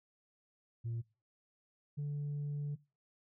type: tone pair in turn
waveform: sine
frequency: 116.2 / 145.42 Hz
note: A#2 / D3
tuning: -5 / -17 cents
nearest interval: major third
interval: 388 cents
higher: second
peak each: -34 / -33 dBFS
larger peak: second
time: 0.84-1.02 / 1.97-2.76 s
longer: second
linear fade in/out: 20 ms
effects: noise-tail reverb RT60 0.3 s tail -21 dB re dry + tanh soft clip ceiling -34 dBFS